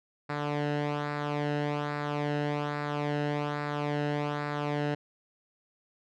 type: tone with flanger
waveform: sawtooth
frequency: 146.83 Hz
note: D3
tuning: in tune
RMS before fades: -31 dBFS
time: 0.29-4.95 s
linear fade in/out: 10 ms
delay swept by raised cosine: 0.32 to 0.88 ms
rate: 1.2 Hz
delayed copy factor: -0.65
effects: low-pass 3000 Hz 12 dB/octave